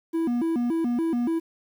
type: tone with vibrato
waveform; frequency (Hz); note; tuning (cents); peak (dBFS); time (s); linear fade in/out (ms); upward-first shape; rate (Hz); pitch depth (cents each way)
triangle; 281.3; C#4; +26; -20; 0.13-1.4; 20; square; 3.5; 270
effects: 9-bit